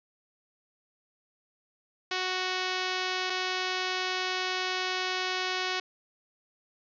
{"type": "tone pair in turn", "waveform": "5% pulse", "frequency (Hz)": [370, 370], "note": ["F#4", "F#4"], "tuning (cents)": [0, 0], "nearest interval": "unison", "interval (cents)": 0, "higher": "neither", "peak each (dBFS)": -17, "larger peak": "neither", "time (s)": [[2.11, 3.3], [3.3, 5.8]], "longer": "second", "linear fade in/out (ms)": 5, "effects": ["resampled to 16000 Hz"]}